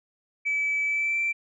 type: tone with pitch glide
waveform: sine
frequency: 2300 to 2343 Hz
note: D7 to D7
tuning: -37 to -5 cents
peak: -22 dBFS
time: 0.45-1.33 s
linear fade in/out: 20 ms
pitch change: +32 cents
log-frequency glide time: 0.85-1.2 s
effects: tanh soft clip ceiling -19 dBFS